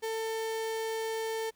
35% pulse tone, 446 Hz, A4, 23 cents sharp, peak -30 dBFS, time 0.02-1.51 s, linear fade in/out 20 ms, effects pink hiss -70 dBFS RMS until 1.55 s

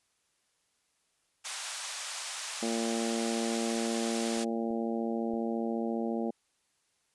white band-pass noise, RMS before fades -39 dBFS, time 1.44-4.45 s, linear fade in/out 20 ms, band 690 to 9000 Hz, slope 24 dB/octave
harmonic tone, 114.6 Hz, A#2, 29 cents flat, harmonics 2 / 3 / 4 / 5 / 6 / 7, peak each -32 / -36 / -38 / -40 / -42 / -43 dBFS, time 2.62-6.31 s, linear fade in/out 10 ms
clicks, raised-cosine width 2 ms, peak -44 / -41 / -39 / -34 dBFS, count 4, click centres 3.76 / 4.372 / 4.707 / 5.337 s
effects white hiss -74 dBFS RMS until 7.14 s + resampled to 24000 Hz

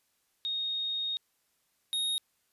sine / square tone pair in turn, 3721 / 3735 Hz, A#7 / A#7, -4 / +3 cents, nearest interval unison, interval 7 cents, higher second, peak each -30 / -29 dBFS, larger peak second, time 0.45-1.17 / 1.93-2.18 s, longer first, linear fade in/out 0 ms, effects white hiss -74 dBFS RMS until 2.52 s + resampled to 32000 Hz

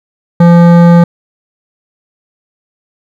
triangle tone with hard clipping, 171.6 Hz, F3, 30 cents flat, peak -3 dBFS, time 0.4-1.04 s, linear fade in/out 5 ms, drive 18 dB, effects none

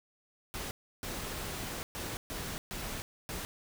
pink noise bursts at uneven times, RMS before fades -39 dBFS, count 6, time 0.54-0.71 / 1.03-1.83 / 1.95-2.17 / 2.3-2.58 / 2.71-3.02 / 3.29-3.45 s, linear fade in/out 0 ms, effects none

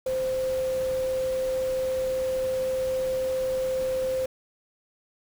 sine tone in noise, 520 Hz, C5, 11 cents flat, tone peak -24 dBFS, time 0.06-4.26 s, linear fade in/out 5 ms, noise pink, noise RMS -41 dBFS, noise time 0.06-4.26 s, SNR +14 dB, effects none

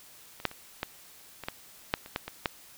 clicks, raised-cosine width 0.3 ms, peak -28 / -9 / -28 / -14 / -23 / -15 / -8 / -28 / -13 / -20 / -10 dBFS, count 11, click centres 0.401 / 0.453 / 0.514 / 0.831 / 1.437 / 1.485 / 1.939 / 2.061 / 2.161 / 2.28 / 2.458 s, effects white hiss -53 dBFS RMS until 2.77 s

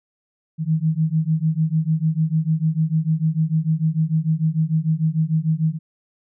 sine beating tone pair, 155.56 / 162.26 Hz, D#3 / E3, 0 / -27 cents, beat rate 6.7 Hz, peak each -20 dBFS, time 0.58-5.79 s, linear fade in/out 50 ms, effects none

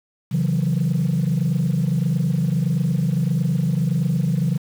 sine tone cluster, 135.9 / 163.9 / 185.5 Hz, C#3 / E3 / F#3, -34 / -10 / +5 cents, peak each -20 / -19 / -22 dBFS, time 0.31-4.58 s, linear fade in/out 20 ms, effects tanh soft clip ceiling -13 dBFS + 7-bit

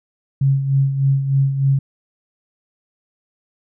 sine tone with tremolo, 136.8 Hz, C#3, 23 cents flat, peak -11 dBFS, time 0.41-1.79 s, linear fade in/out 5 ms, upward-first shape sine, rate 3.3 Hz, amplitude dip 60%, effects none

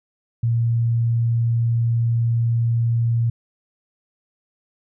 sine tone, 116.54 Hz, A#2, in tune, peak -16 dBFS, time 0.43-3.3 s, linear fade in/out 5 ms, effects none

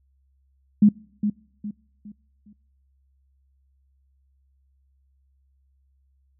sine tone with echo, 208.3 Hz, G#3, 5 cents sharp, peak -10 dBFS, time 0.82-0.89 s, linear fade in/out 5 ms, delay 410 ms, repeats 4, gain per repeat -9 dB, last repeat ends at 2.53 s, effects noise-tail reverb RT60 0.7 s tail -25 dB re dry + added 67 Hz sine -61 dBFS peak until 6.39 s

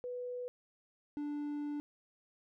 sine / triangle tone pair in turn, 493.9 / 293.1 Hz, B4 / D4, 0 / -3 cents, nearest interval major sixth, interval 903 cents, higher first, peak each -38 / -34 dBFS, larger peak second, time 0.04-0.48 / 1.17-1.8 s, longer second, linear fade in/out 0 ms, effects none

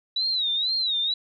sine tone with vibrato, 3887 Hz, B7, 28 cents flat, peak -22 dBFS, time 0.16-1.14 s, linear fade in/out 5 ms, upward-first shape sine, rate 2.1 Hz, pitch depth 140 cents each way, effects none

